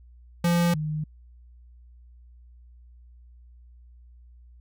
square / sine tone pair in turn, 172.2 / 153.41 Hz, F3 / D#3, -24 / -24 cents, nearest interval major second, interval 200 cents, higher first, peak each -20 / -26 dBFS, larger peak first, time 0.44-0.74 / 0.74-1.04 s, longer neither, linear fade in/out 5 ms, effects added 60 Hz sine -48 dBFS peak until 4.6 s

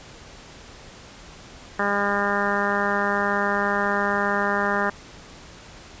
harmonic tone, 202.1 Hz, G#3, 47 cents flat, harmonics 1 / 2 / 3 / 4 / 5 / 6 / 7 / 8 / 9, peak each -29 / -29 / -29 / -29 / -29 / -29 / -29 / -29 / -29 dBFS, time 1.79-4.9 s, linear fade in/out 5 ms, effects pink hiss -44 dBFS RMS until 6 s + resampled to 16000 Hz

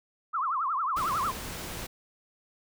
sine tone with vibrato, 1174.7 Hz, D6, in tune, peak -26 dBFS, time 0.33-1.32 s, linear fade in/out 20 ms, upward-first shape triangle, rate 11 Hz, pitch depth 290 cents each way
pink noise, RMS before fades -38 dBFS, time 0.96-1.87 s, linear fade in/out 10 ms
effects none

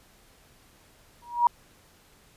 sine tone with exponential growth, 955 Hz, A#5, 42 cents sharp, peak -13 dBFS, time 1.22-1.47 s, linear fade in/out 2 ms, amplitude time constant 54 ms, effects pink hiss -58 dBFS RMS until 2.36 s + resampled to 32000 Hz

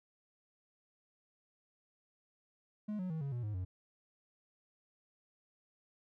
triangle tone with pitch steps, 210.9 / 183.6 / 159.83 / 139.14 / 121.13 / 105.45 / 91.8 Hz, G#3 / F#3 / D#3 / C#3 / B2 / G#2 / F#2, +27 / -13 / +47 / +7 / -33 / +27 / -13 cents, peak -34 dBFS, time 2.88-3.65 s, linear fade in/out 10 ms, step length 110 ms, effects none

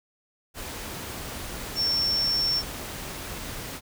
sine tone in noise, 5440 Hz, F8, 46 cents flat, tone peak -22 dBFS, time 1.75-2.63 s, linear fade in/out 50 ms, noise pink, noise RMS -36 dBFS, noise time 0.54-3.81 s, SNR +11 dB, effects none

